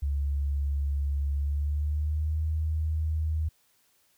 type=tone with pitch glide; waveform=sine; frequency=70.6 to 78.34 Hz; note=C#2 to D#2; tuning=+32 to +12 cents; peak=-25 dBFS; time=0.02-3.49 s; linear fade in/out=10 ms; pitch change=+180 cents; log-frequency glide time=1.33-2.43 s; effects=white hiss -67 dBFS RMS until 4.17 s